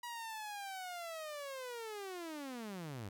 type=linear sweep; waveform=sawtooth; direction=down; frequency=968 to 92 Hz; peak=-39 dBFS; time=0.03-3.09 s; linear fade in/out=5 ms; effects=none